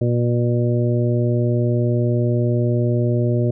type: harmonic tone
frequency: 120 Hz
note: B2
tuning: 49 cents flat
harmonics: 1 / 2 / 3 / 4 / 5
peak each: -17 / -24 / -23 / -29 / -27 dBFS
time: 0.01-3.51 s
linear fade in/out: 5 ms
effects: none